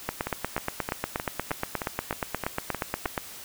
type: two click trains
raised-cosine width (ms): 0.5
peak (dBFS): -14 / -11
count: 10 / 27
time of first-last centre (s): 0.27-3.056 / 0.09-3.178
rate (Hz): 3.23 / 8.42
effects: white hiss -43 dBFS RMS until 3.44 s